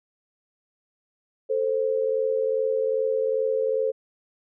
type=tone pair together; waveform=sine; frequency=442.7 / 525.2 Hz; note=A4 / C5; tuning=+11 / +6 cents; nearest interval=minor third; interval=295 cents; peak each=-24 dBFS; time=1.49-3.92 s; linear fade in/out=20 ms; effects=none